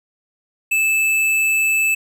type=tone with hard clipping; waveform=triangle; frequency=2625 Hz; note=E7; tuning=8 cents flat; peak=-16 dBFS; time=0.71-1.95 s; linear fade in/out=10 ms; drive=15 dB; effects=none